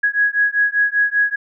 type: beating tone pair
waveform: sine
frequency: 1661.2 / 1666.3 Hz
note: G#6 / G#6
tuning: 0 / +5 cents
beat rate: 5.1 Hz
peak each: -17 dBFS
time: 0.03-1.36 s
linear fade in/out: 10 ms
effects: none